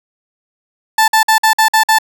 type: tone bursts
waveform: 30% pulse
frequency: 880 Hz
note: A5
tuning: in tune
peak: -5 dBFS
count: 7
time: 0.98-1.986 s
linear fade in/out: 5 ms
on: 100 ms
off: 51 ms
effects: none